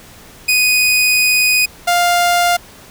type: tone pair in turn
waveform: sawtooth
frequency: 2489 / 700.9 Hz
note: D#7 / F5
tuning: 0 / +6 cents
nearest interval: octave + minor seventh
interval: 2194 cents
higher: first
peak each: -7 dBFS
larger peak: neither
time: 0.48-1.66 / 1.87-2.57 s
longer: first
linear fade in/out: 10 ms
effects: pink hiss -40 dBFS RMS until 2.9 s